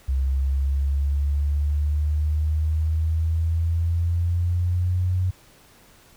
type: exponential sweep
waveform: sine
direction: up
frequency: 66.1 to 92.1 Hz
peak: -19 dBFS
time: 0.08-5.31 s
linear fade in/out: 10 ms
effects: pink hiss -53 dBFS RMS until 6.16 s